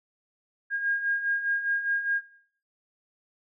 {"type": "beating tone pair", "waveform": "sine", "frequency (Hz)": [1620, 1624.9], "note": ["G#6", "G#6"], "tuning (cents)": [-43, -38], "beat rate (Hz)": 4.9, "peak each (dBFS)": [-32, -25], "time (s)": [0.7, 2.22], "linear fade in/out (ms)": 50, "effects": ["noise-tail reverb RT60 0.6 s tail -19 dB re dry"]}